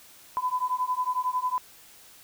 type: beating tone pair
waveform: sine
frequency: 1000 / 1011 Hz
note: B5 / B5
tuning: +21 / +40 cents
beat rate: 11 Hz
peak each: -28 dBFS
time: 0.37-1.58 s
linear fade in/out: 0 ms
effects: white hiss -52 dBFS RMS until 2.23 s